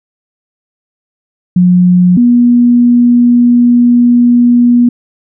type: tone pair in turn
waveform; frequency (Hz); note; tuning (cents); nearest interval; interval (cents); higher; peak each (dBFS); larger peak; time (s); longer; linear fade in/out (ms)
sine; 179.4 / 241.5; F3 / B3; +47 / -39; perfect fourth; 514; second; -3; neither; 1.56-2.17 / 2.17-4.89; second; 5
effects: none